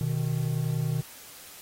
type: tone pair together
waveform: triangle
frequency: 124.25 / 154.7 Hz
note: B2 / D#3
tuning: +11 / -10 cents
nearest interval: major third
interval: 379 cents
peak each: -26 dBFS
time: 0.01-1.01 s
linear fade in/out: 0 ms
effects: white hiss -47 dBFS RMS until 1.61 s + AAC 48 kbps